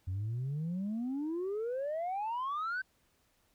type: exponential sweep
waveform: sine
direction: up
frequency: 89.1 to 1563 Hz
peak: -31 dBFS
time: 0.07-2.82 s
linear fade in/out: 10 ms
effects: tanh soft clip ceiling -31 dBFS + pink hiss -72 dBFS RMS until 3.54 s